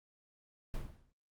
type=noise with exponential decay; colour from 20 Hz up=brown; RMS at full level=-34 dBFS; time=0.74-1.12 s; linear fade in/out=2 ms; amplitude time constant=81 ms; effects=Opus 24 kbps